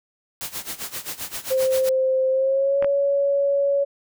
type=noise with tremolo; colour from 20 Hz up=white; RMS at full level=-29 dBFS; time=0.41-1.89 s; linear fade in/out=0 ms; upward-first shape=sine; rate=7.6 Hz; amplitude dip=85%
type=tone with pitch glide; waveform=sine; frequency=523.3 to 560.9 Hz; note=C5 to C#5; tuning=0 to +20 cents; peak=-17 dBFS; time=1.5-3.85 s; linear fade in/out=20 ms; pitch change=+120 cents; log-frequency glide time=2.3-2.82 s
type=clicks; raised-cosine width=0.5 ms; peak=-14 dBFS; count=2; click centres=2.825 / 2.845 s
effects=none